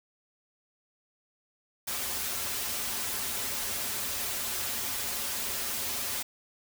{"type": "noise with comb filter", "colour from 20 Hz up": "white", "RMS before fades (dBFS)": -33, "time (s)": [1.87, 6.23], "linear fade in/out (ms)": 10, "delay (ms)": 6.3, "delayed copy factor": -0.95, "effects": []}